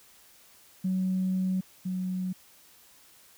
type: tone pair in turn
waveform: sine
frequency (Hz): 186.7 / 184.66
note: F#3 / F#3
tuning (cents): +16 / -3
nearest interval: unison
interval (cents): 19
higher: first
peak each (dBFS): -24 / -28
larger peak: first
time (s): 0.84-1.61 / 1.85-2.33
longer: first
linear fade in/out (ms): 10
effects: tanh soft clip ceiling -20 dBFS + white hiss -57 dBFS RMS until 3.37 s